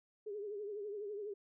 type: tone with vibrato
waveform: sine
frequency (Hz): 412.6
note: G#4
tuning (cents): -11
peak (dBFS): -40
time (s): 0.26-1.34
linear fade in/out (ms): 10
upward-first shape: triangle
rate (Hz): 12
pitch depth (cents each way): 92
effects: none